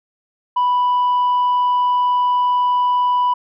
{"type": "tone", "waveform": "sine", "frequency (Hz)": 987.8, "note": "B5", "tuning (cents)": 0, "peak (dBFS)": -11, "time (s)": [0.56, 3.34], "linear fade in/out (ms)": 10, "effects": ["tanh soft clip ceiling -12 dBFS"]}